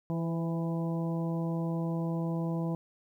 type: harmonic tone with a mistuned harmonic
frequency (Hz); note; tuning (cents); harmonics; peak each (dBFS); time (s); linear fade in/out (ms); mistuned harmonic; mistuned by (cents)
165.5; E3; +7; 1 / 2 / 3 / 4 / 5 / 6; -30 / -37 / -41 / -43 / -47 / -46; 0.1-2.75; 0; 3; +26
effects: 11-bit